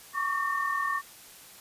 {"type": "tone cluster", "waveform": "sine", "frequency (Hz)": [1111, 1151, 1817], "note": ["C#6", "D6", "A#6"], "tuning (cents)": [4, -35, -45], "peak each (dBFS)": [-30, -32, -31], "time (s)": [0.13, 1.02], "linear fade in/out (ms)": 50, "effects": ["white hiss -50 dBFS RMS until 1.6 s", "resampled to 32000 Hz"]}